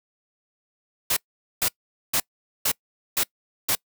white noise bursts, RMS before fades -22 dBFS, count 6, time 1.1-3.752 s, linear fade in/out 5 ms, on 67 ms, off 450 ms, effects noise-tail reverb RT60 0.1 s tail -25 dB re dry

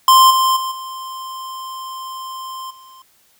square tone with level steps, 1046.5 Hz, C6, in tune, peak -7 / -13 / -21 / -28 / -41 dBFS, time 0.08-3.02 s, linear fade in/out 2 ms, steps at 0.3 / 0.56 / 0.71 / 2.7 s, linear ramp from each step 10 ms, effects white hiss -56 dBFS RMS until 3.39 s

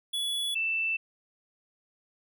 square / sine tone pair in turn, 3408 / 2658 Hz, G#7 / E7, +44 / +14 cents, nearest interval major third, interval 430 cents, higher first, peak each -29 / -26 dBFS, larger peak second, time 0.13-0.55 / 0.55-0.97 s, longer neither, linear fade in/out 10 ms, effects none

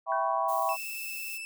sine chord, C# half-diminished seventh, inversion first, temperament equal, 659.3 / 784 / 987.8 / 1108.7 Hz, E5 / G5 / B5 / C#6, 0 / 0 / 0 / 0 cents, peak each -31 dBFS, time 0.06-0.77 s, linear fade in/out 50 ms
sine tone with exponential decay, 1533 Hz, G6, 39 cents flat, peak -34 dBFS, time 0.12-0.63 s, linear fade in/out 1 ms, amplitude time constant 110 ms
violet noise, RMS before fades -41 dBFS, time 0.48-1.38 s, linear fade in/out 10 ms
40% pulse tone with vibrato, 2637 Hz, E7, in tune, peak -36 dBFS, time 0.69-1.45 s, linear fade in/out 0 ms, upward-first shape square, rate 18 Hz, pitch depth 11 cents each way
effects none

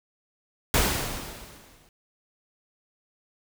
pink noise with exponential decay, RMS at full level -20 dBFS, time 0.74-1.89 s, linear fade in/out 1 ms, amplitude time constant 250 ms, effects none

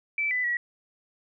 sine tone with pitch steps, 2320 / 1997 / 1925 Hz, D7 / B6 / B6, -22 / +19 / -45 cents, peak -24 dBFS, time 0.18-0.57 s, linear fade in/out 2 ms, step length 130 ms, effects none

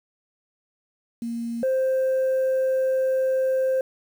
sine tone pair in turn, 233.1 / 523.9 Hz, A#3 / C5, 0 / +2 cents, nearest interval octave + major second, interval 1402 cents, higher second, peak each -26 / -17 dBFS, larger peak second, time 1.22-1.63 / 1.63-3.81 s, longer second, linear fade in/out 2 ms, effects tanh soft clip ceiling -18 dBFS + 8-bit

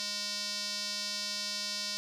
square tone with band-pass filter, 206.1 Hz, G#3, 13 cents flat, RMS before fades -36 dBFS, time 0-1.97 s, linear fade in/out 0 ms, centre 4900 Hz, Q 3.3, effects none

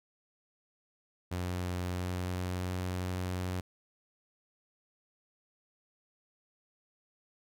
sawtooth tone with pitch glide, 89.8 to 91.32 Hz, F2 to F#2, +49 to -22 cents, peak -29 dBFS, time 1.31-3.61 s, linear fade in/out 10 ms, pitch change +29 cents, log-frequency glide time 1.72-2.76 s, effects none

